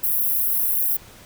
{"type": "high-pass noise", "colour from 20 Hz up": "white", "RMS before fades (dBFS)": -21, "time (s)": [0.03, 0.97], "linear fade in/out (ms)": 10, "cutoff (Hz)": 11000, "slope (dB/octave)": 48, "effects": ["pink hiss -46 dBFS RMS until 1.25 s"]}